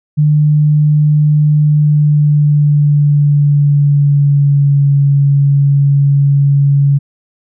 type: tone with pitch glide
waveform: sine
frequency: 150 to 140.77 Hz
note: D3 to C#3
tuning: +37 to +27 cents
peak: -6 dBFS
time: 0.17-6.99 s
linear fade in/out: 20 ms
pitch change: -110 cents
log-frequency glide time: 1.62-4.95 s
effects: none